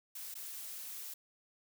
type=noise with dropouts; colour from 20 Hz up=blue; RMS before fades=-45 dBFS; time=0.15-1.14 s; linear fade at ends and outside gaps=5 ms; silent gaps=0.342-0.352 s; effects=none